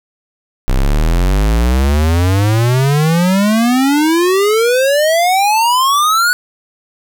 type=exponential sweep; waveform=square; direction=up; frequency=30.87 to 1485 Hz; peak=-10 dBFS; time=0.68-6.33 s; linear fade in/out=0 ms; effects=none